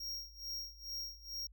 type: tone with tremolo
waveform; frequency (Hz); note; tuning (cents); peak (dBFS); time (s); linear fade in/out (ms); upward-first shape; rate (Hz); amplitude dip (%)
square; 5588; F8; 0; -39; 0-1.47; 5; sine; 2.3; 90
effects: added 50 Hz sine -56 dBFS peak until 1.52 s